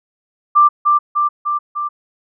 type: tone with echo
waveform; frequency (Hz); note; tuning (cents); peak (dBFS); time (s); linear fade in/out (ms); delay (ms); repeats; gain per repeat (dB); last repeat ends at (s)
sine; 1181; D6; +9; -6; 0.55-0.69; 20; 300; 4; -3; 1.89
effects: none